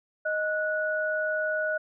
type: tone pair together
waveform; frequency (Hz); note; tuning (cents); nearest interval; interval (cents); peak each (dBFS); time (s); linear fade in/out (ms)
sine; 622.3 / 1469.4; D#5 / F#6; 0 / -12; octave + minor third; 1488; -28; 0.25-1.78; 10
effects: none